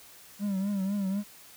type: tone with vibrato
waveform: triangle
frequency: 197.2 Hz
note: G3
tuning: 11 cents sharp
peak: -25 dBFS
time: 0.39-1.24 s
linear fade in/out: 50 ms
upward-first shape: triangle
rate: 4 Hz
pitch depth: 92 cents each way
effects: white hiss -52 dBFS RMS until 1.56 s